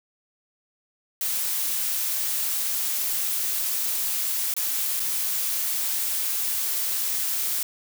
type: noise with dropouts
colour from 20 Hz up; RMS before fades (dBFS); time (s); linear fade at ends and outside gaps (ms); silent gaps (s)
blue; -26; 1.21-7.63; 2; 4.54-4.565 / 4.997-5.001
effects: none